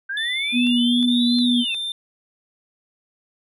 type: linear two-way sweep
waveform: sine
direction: up then down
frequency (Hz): 1543 to 4147 to 2541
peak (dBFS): -24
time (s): 0.09-1.75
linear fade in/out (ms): 10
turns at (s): 1.37
type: tone with pitch glide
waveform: triangle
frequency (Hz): 3520 to 3584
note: A7 to A7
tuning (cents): 0 to +31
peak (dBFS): -23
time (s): 0.17-1.92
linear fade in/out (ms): 2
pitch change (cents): +31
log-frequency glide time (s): 0.96-1.72
type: tone with vibrato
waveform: sine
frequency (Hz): 242.6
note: B3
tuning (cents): -31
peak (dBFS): -16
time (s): 0.52-1.65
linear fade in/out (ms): 50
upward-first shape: triangle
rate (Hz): 2.4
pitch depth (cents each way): 19
type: click train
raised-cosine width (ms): 0.2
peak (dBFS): -24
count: 4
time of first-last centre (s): 0.67-1.745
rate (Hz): 2.79
effects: none